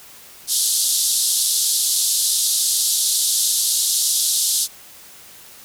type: band-pass noise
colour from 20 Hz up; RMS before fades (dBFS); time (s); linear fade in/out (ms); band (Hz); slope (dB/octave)
white; -19; 0.47-4.68; 50; 3500 to 12000; 48
effects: white hiss -43 dBFS RMS until 5.64 s